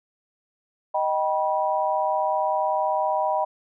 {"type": "chord", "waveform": "sine", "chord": "Eb augmented", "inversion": "none", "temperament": "just", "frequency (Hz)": [622.3, 777.8, 972.3], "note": ["Eb5", "G5", "B5"], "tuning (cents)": [0, -14, -27], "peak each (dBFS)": -25, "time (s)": [0.94, 3.45], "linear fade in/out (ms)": 10, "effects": []}